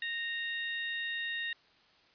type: harmonic tone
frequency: 928 Hz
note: A#5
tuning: 8 cents flat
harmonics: 2 / 3 / 4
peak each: -35 / -42 / -41 dBFS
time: 0.02-1.53 s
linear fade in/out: 2 ms
effects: white hiss -64 dBFS RMS until 2.14 s + resampled to 11025 Hz